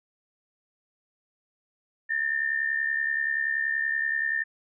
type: tone with amplitude modulation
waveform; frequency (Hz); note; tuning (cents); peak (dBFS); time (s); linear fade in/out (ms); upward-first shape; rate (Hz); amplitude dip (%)
sine; 1800; A6; +39; -21; 2.09-4.44; 20; sine; 70.5; 70
effects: none